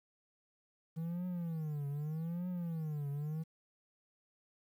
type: tone with vibrato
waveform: triangle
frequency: 160.1 Hz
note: D#3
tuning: 50 cents sharp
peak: -34 dBFS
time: 0.96-3.44 s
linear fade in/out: 20 ms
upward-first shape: triangle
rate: 0.82 Hz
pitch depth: 230 cents each way
effects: 11-bit